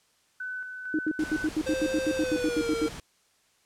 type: tone with tremolo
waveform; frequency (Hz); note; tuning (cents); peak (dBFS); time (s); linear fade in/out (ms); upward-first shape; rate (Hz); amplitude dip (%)
sine; 1505; F#6; +29; -32; 0.4-1.47; 5; square; 2.2; 40
type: tone bursts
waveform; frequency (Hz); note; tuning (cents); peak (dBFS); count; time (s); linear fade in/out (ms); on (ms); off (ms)
sine; 310; D#4; -6; -23; 16; 0.94-2.864; 2; 49; 76
type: noise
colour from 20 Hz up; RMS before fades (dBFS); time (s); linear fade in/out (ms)
pink; -41; 1.19-3; 2
type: tone with pitch glide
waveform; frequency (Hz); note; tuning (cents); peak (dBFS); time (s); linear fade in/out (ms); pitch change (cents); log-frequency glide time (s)
square; 523.3 to 458.2; C5 to A#4; 0 to -30; -29; 1.66-2.89; 10; -230; 2.16-2.73
effects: white hiss -66 dBFS RMS until 3.65 s + low-pass 9000 Hz 12 dB/octave